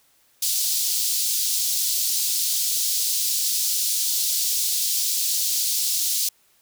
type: high-pass noise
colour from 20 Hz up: pink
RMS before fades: -23 dBFS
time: 0.42-6.29 s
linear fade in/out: 5 ms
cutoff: 4200 Hz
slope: 24 dB/octave
effects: white hiss -61 dBFS RMS until 6.61 s